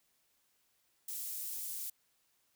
pink high-pass noise, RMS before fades -41 dBFS, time 1.08-1.9 s, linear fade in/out 5 ms, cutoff 11000 Hz, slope 12 dB/octave, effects white hiss -75 dBFS RMS until 2.55 s

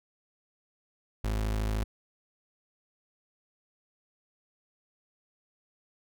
35% pulse tone, 53.3 Hz, G#1, 46 cents sharp, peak -26 dBFS, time 1.24-1.84 s, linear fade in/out 5 ms, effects none

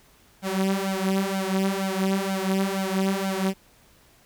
sawtooth tone with flanger, 192.5 Hz, G3, 31 cents flat, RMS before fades -25 dBFS, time 0.42-3.54 s, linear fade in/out 50 ms, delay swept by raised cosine 1.3 to 5.6 ms, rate 2.1 Hz, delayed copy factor +0.8, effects pink hiss -57 dBFS RMS until 4.25 s

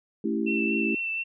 sine chord, A dominant seventh, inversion none, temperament equal, 220 / 277.2 / 329.6 / 392 Hz, A3 / C#4 / E4 / G4, 0 / 0 / 0 / 0 cents, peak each -28 / -32 / -29 / -32 dBFS, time 0.24-0.95 s, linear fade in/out 5 ms
sine tone with vibrato, 2682 Hz, E7, 29 cents sharp, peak -27 dBFS, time 0.46-1.24 s, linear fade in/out 20 ms, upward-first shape triangle, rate 4.2 Hz, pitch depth 24 cents each way
effects none

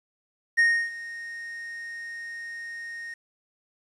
triangle tone with ADSR envelope, 1856 Hz, A#6, 8 cents flat, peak -14 dBFS, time 0.57-3.14 s, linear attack 20 ms, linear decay 310 ms, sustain -19 dB, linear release 4 ms, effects resampled to 24000 Hz + 9-bit

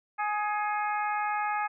harmonic tone with a mistuned harmonic, 418.1 Hz, G#4, 12 cents sharp, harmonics 2 / 3 / 4 / 5 / 6, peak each -29 / -33 / -36 / -39 / -42 dBFS, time 0.18-1.68 s, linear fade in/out 20 ms, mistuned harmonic 5, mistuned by +42 cents, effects none

